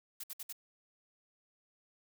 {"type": "noise bursts", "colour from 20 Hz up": "blue", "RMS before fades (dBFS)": -43, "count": 4, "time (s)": [0.2, 0.527], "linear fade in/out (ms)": 5, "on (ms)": 36, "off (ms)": 61, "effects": []}